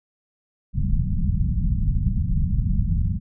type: low-pass noise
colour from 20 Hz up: pink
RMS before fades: -21 dBFS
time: 0.73-3.2 s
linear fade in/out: 50 ms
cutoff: 200 Hz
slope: 48 dB/octave
effects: none